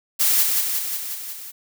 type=noise with echo; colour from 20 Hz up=blue; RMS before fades=-18 dBFS; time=0.19-0.44 s; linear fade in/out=20 ms; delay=180 ms; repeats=6; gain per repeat=-3 dB; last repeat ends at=1.52 s; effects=none